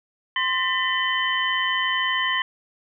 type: tone cluster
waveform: sine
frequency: 1040 / 1798 / 1985 / 3056 Hz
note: C6 / A6 / B6 / G7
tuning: -11 / +37 / +8 / -45 cents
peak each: -26 dBFS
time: 0.36-2.42 s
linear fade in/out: 2 ms
effects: none